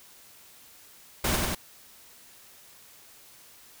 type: noise with echo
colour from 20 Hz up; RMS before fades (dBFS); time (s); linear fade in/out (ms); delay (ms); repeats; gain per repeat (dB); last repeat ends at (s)
pink; -26; 1.24-1.36; 5; 95; 2; -2; 1.55
effects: white hiss -53 dBFS RMS until 3.8 s